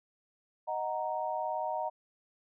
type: chord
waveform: sine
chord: D# minor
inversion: none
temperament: equal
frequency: 622.3 / 740 / 932.3 Hz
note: D#5 / F#5 / A#5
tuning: 0 / 0 / 0 cents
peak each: -36 / -36 / -35 dBFS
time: 0.67-1.9 s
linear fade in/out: 20 ms
effects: none